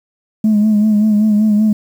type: tone with vibrato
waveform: sine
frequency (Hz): 212.4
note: G#3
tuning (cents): +39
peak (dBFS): -7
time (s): 0.44-1.73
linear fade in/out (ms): 5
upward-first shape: sine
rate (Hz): 5.2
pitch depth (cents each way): 46
effects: tanh soft clip ceiling -6 dBFS + 7-bit